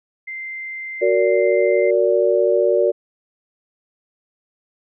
sine tone, 2085 Hz, C7, 7 cents flat, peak -27 dBFS, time 0.27-1.91 s, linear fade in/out 10 ms
sine chord, Gb augmented, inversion none, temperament just, 370 / 462.5 / 578.1 Hz, Gb4 / Bb4 / D5, 0 / -14 / -27 cents, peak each -18 / -18 / -17 dBFS, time 1.01-2.92 s, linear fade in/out 20 ms
effects none

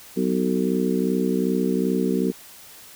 harmonic tone with a mistuned harmonic, 62.6 Hz, B1, 24 cents sharp, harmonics 3 / 4 / 5 / 6 / 7, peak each -24 / -24 / -29 / -26 / -28 dBFS, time 0.16-2.32 s, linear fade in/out 20 ms, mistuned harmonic 7, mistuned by +42 cents, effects white hiss -45 dBFS RMS until 2.95 s

